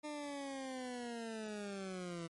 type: linear sweep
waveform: 20% pulse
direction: down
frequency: 302.4 to 164.81 Hz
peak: -37 dBFS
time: 0.03-2.28 s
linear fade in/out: 20 ms
effects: MP3 48 kbps